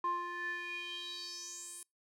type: tone with band-pass filter sweep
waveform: square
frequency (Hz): 350.1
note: F4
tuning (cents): +4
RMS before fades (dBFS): -41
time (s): 0.04-1.83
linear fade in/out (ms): 2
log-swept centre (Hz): 1000 to 9700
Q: 5.7
effects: noise-tail reverb RT60 0.2 s tail -26 dB re dry